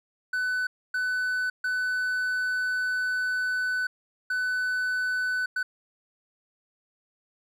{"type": "tone bursts at uneven times", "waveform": "triangle", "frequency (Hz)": 1500, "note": "F#6", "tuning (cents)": 23, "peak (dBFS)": -23, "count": 5, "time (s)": [[0.33, 0.67], [0.94, 1.5], [1.64, 3.87], [4.3, 5.46], [5.56, 5.63]], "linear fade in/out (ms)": 5, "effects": []}